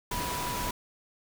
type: tone in noise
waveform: sine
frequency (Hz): 981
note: B5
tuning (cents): -12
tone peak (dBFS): -34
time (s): 0.11-0.71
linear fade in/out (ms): 5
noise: pink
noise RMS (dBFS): -34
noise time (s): 0.11-0.71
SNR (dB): -3
effects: none